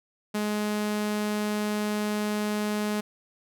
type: tone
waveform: sawtooth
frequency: 210 Hz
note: G#3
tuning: 19 cents sharp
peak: -22 dBFS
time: 0.34-3.01 s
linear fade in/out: 10 ms
effects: none